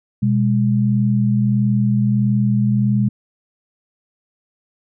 sine tone pair together, 123.47 / 205 Hz, B2 / G#3, 0 / -22 cents, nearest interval major sixth, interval 878 cents, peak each -16 dBFS, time 0.22-3.09 s, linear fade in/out 10 ms, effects none

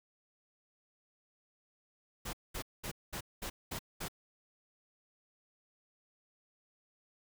pink noise bursts, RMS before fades -40 dBFS, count 7, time 2.25-4.084 s, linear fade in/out 10 ms, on 82 ms, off 210 ms, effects none

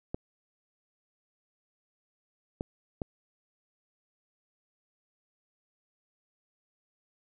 clicks, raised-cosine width 2 ms, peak -19 dBFS, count 3, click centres 0.145 / 2.609 / 3.018 s, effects none

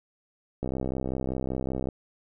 click train, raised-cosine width 2 ms, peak -17 dBFS, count 83, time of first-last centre 0.63-1.888 s, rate 65.2 Hz, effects none

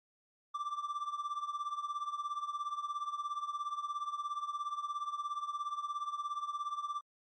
triangle tone with tremolo, 1175 Hz, D6, 1 cent sharp, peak -30 dBFS, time 0.54-7.01 s, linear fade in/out 10 ms, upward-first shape triangle, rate 17 Hz, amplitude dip 85%, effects MP3 32 kbps

